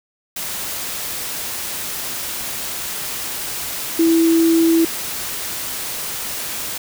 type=tone in noise; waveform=sine; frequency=329.6 Hz; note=E4; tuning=in tune; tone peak=-11 dBFS; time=3.99-4.85 s; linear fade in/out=5 ms; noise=white; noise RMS=-26 dBFS; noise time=0.36-6.78 s; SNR=+12 dB; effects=none